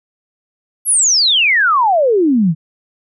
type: exponential sweep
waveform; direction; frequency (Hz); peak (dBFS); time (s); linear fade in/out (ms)
sine; down; 11670 to 149.7; -9; 0.85-2.55; 50
effects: none